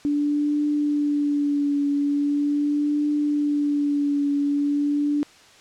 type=tone with vibrato; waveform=sine; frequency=290.3 Hz; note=D4; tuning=20 cents flat; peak=-19 dBFS; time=0.05-5.23 s; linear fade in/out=0 ms; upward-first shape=triangle; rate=0.41 Hz; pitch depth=32 cents each way; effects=white hiss -50 dBFS RMS until 5.6 s + low-pass 6000 Hz 12 dB/octave